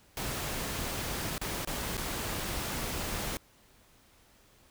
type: noise with dropouts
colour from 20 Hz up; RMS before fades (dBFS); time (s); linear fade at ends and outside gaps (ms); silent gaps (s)
pink; -35; 0.17-3.37; 1; 1.38-1.414 / 1.649-1.673 / 1.97-1.977
effects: pink hiss -62 dBFS RMS until 4.7 s